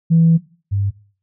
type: tone pair in turn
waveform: sine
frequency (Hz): 164.81 / 99.59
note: E3 / G2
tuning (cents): 0 / +28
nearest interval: major sixth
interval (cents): 872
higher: first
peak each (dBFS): -8 / -15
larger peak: first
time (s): 0.1-0.38 / 0.71-0.91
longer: first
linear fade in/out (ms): 20
effects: noise-tail reverb RT60 0.4 s tail -18 dB re dry + tanh soft clip ceiling -4 dBFS